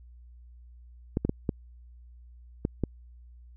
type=clicks; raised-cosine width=3 ms; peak=-13 dBFS; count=6; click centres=1.171 / 1.25 / 1.294 / 1.492 / 2.651 / 2.837 s; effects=added 60 Hz sine -48 dBFS peak until 3.56 s